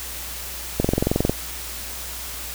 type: click train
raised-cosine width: 2 ms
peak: -5 dBFS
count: 12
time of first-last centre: 0.8-1.295 s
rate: 22.2 Hz
effects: added 60 Hz sine -38 dBFS peak until 2.54 s + white hiss -33 dBFS RMS until 2.54 s